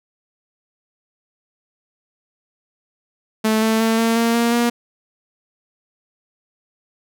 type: tone with pitch steps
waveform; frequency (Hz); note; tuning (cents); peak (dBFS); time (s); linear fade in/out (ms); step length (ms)
sawtooth; 218.6 / 221.7 / 224.7 / 227.9 / 231.1 / 234.3 / 237.6; A3 / A3 / A3 / A#3 / A#3 / A#3 / A#3; -11 / +13 / +37 / -39 / -15 / +9 / +33; -11; 3.44-4.7; 10; 180
effects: none